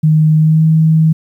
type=tone with pitch glide; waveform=sine; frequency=155.56 to 159.01 Hz; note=D#3 to D#3; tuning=0 to +38 cents; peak=-6 dBFS; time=0.03-1.13 s; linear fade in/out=10 ms; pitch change=+38 cents; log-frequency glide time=0.36-0.64 s; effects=8-bit